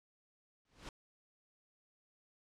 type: noise with exponential growth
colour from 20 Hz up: pink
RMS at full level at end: -44 dBFS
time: 0.65-0.89 s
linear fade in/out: 2 ms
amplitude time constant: 51 ms
effects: low-pass 6000 Hz 12 dB/octave